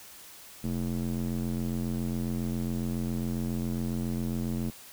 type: tone with band-pass filter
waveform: square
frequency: 43.65 Hz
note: F1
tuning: in tune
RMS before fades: -31 dBFS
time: 0.63-4.71 s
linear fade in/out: 20 ms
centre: 210 Hz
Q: 1.9
effects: white hiss -49 dBFS RMS until 4.92 s